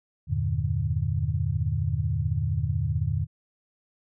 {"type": "chord", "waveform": "sine", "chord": "E half-diminished seventh", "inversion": "none", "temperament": "equal with one note detuned", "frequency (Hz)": [82.41, 98, 116.54, 148.2], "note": ["E2", "G2", "Bb2", "D3"], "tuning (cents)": [0, 0, 0, 16], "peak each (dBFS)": -29, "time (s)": [0.27, 3.27], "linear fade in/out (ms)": 50, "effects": []}